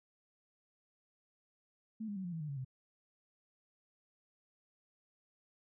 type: tone with pitch steps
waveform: sine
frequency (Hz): 220 / 204.1 / 189.32 / 175.63 / 162.92 / 151.13 / 140.2 / 130.06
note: A3 / G#3 / F#3 / F3 / E3 / D3 / C#3 / C3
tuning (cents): 0 / -30 / +40 / +10 / -20 / +50 / +20 / -10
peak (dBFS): -38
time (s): 2-2.648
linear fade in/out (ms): 10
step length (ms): 81
effects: none